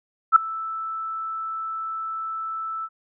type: tone with ADSR envelope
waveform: sine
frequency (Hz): 1318.5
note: E6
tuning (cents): 0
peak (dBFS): -6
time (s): 0.32-2.89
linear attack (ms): 40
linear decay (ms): 4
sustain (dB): -21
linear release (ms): 49
effects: none